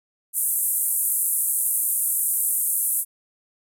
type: band-pass noise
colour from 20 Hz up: pink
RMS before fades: -23 dBFS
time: 0.33-3.05 s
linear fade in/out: 50 ms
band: 8800 to 14000 Hz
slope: 48 dB/octave
effects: none